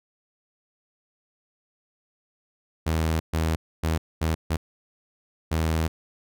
sawtooth tone bursts at uneven times, 80.3 Hz, E2, 45 cents flat, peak -18 dBFS, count 6, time 2.86-3.2 / 3.33-3.56 / 3.83-3.98 / 4.21-4.35 / 4.5-4.57 / 5.51-5.88 s, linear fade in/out 10 ms, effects none

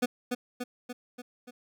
25% pulse tone with echo, 246.9 Hz, B3, in tune, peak -20 dBFS, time 0.02-0.06 s, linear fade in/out 10 ms, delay 290 ms, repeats 5, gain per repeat -4 dB, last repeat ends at 1.51 s, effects none

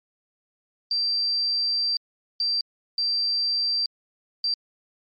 sine tone bursts at uneven times, 4699 Hz, D8, in tune, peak -21 dBFS, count 4, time 0.91-1.97 / 2.4-2.61 / 2.98-3.86 / 4.44-4.54 s, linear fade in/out 2 ms, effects MP3 32 kbps

